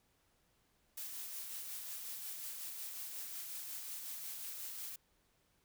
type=noise with tremolo; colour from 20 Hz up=blue; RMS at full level=-44 dBFS; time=0.97-4.96 s; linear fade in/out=5 ms; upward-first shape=sine; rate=5.5 Hz; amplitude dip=30%; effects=pink hiss -75 dBFS RMS until 5.64 s